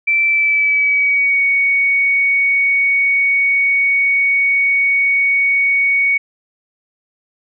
sine tone with pitch glide, 2333 to 2233 Hz, D7 to C#7, -12 to +12 cents, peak -11 dBFS, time 0.07-6.18 s, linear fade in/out 10 ms, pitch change -76 cents, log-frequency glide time 0.25-1.44 s, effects none

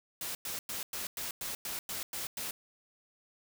white noise bursts, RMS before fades -38 dBFS, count 10, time 0.21-2.51 s, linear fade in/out 2 ms, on 140 ms, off 100 ms, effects none

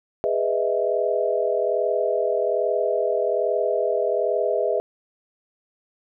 sine chord, E major seventh, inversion first, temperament just, 412 / 494.4 / 618.1 / 659.3 Hz, G#4 / B4 / D#5 / E5, -14 / +2 / -12 / 0 cents, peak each -25 dBFS, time 0.24-4.8 s, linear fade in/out 0 ms, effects none

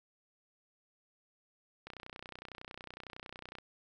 click train, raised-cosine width 0.3 ms, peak -29 dBFS, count 54, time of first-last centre 1.87-3.585 s, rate 30.9 Hz, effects none

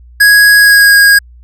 square tone with pitch glide, 1661.2 to 1637.4 Hz, G#6 to G#6, 0 to -25 cents, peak -3 dBFS, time 0.2-1.19 s, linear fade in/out 10 ms, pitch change -25 cents, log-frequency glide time 0.58-0.95 s, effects added 60 Hz sine -34 dBFS peak until 1.43 s

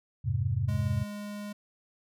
sine chord, F minor, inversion none, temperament equal with one note detuned, 86.15 / 103.83 / 130.81 Hz, F2 / Ab2 / C3, -23 / 0 / 0 cents, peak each -33 / -29 / -30 dBFS, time 0.24-1.04 s, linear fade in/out 20 ms
square tone with pitch glide, 207.7 to 206.3 Hz, G#3 to G#3, 0 to -11 cents, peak -37 dBFS, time 0.68-1.53 s, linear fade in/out 10 ms, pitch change -11 cents, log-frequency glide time 0.81-0.87 s
effects none

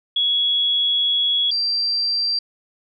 sine tone pair in turn, 3352 / 4709 Hz, G#7 / D8, +15 / +4 cents, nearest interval tritone, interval 589 cents, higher second, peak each -16 / -18 dBFS, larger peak first, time 0.16-1.51 / 1.51-2.39 s, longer first, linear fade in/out 5 ms, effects none

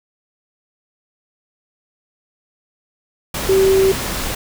sine tone in noise, 384.5 Hz, G4, 33 cents flat, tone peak -10 dBFS, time 3.49-3.92 s, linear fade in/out 5 ms, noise pink, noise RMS -23 dBFS, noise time 3.34-4.35 s, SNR +10 dB, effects none

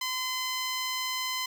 10% pulse tone, 1025 Hz, C6, 36 cents flat, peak -21 dBFS, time 0.01-1.46 s, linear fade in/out 5 ms, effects none

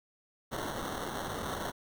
white noise with sample-and-hold, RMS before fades -37 dBFS, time 0.51-1.72 s, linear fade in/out 20 ms, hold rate 2450 Hz, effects none

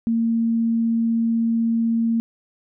sine tone, 229 Hz, A#3, 31 cents flat, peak -17 dBFS, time 0.07-2.2 s, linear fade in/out 0 ms, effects none

